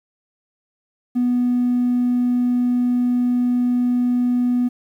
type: tone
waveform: triangle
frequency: 245.8 Hz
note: B3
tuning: 8 cents flat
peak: -12 dBFS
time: 1.15-4.69 s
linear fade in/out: 20 ms
effects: tanh soft clip ceiling -12 dBFS + 9-bit